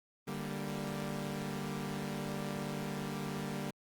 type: chord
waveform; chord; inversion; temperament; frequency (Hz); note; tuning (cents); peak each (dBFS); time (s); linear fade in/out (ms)
sawtooth; G minor; second; equal; 146.83 / 196 / 233.1; D3 / G3 / Bb3; 0 / 0 / 0; -37 / -36 / -39; 0.27-3.71; 10
effects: Opus 24 kbps